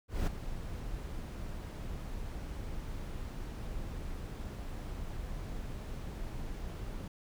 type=noise with ADSR envelope; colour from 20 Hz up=brown; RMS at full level=-29 dBFS; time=0.08-7.08 s; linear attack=190 ms; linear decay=13 ms; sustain=-11 dB; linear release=4 ms; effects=none